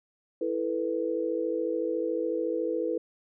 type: chord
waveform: sine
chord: E suspended fourth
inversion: none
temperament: equal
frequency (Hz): 329.6 / 440 / 493.9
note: E4 / A4 / B4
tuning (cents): 0 / 0 / 0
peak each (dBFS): -31 / -32 / -30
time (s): 0.41-2.98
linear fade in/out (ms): 5
effects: none